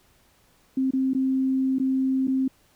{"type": "tone with dropouts", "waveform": "sine", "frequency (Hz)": 263.8, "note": "C4", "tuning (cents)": 14, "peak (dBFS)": -20, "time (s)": [0.77, 2.48], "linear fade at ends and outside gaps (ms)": 5, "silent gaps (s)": [[0.908, 0.934], [1.135, 1.148], [1.786, 1.798], [2.272, 2.279]], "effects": ["pink hiss -61 dBFS RMS until 2.75 s"]}